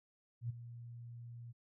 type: tone with ADSR envelope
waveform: sine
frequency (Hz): 118.5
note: A#2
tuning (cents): +29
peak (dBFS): -34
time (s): 0.41-1.53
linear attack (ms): 86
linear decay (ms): 15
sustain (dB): -13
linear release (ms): 25
effects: none